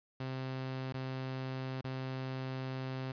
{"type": "tone with dropouts", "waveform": "sawtooth", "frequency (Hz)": 131.1, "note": "C3", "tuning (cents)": 4, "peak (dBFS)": -33, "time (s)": [0.2, 3.12], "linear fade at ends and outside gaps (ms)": 5, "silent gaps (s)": [[0.926, 0.941], [1.812, 1.843]], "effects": ["resampled to 11025 Hz", "10-bit"]}